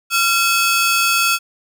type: ring-modulated tone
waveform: sawtooth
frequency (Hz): 1975.5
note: B6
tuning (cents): 0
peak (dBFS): -7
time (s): 0.1-1.39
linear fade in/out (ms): 50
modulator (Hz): 603
effects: none